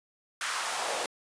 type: noise with high-pass filter sweep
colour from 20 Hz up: pink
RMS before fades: -32 dBFS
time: 0.41-1.06 s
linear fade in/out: 2 ms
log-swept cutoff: 1400 to 510 Hz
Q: 1.9
effects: resampled to 22050 Hz